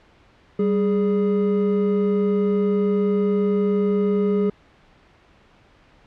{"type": "tone pair together", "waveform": "triangle", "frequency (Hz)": [195.37, 415.3], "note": ["G3", "G#4"], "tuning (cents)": [-6, 0], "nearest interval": "octave + minor second", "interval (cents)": 1306, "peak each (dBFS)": -18, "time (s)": [0.59, 4.5], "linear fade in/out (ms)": 5, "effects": ["pink hiss -54 dBFS RMS until 6.06 s", "low-pass 3000 Hz 12 dB/octave"]}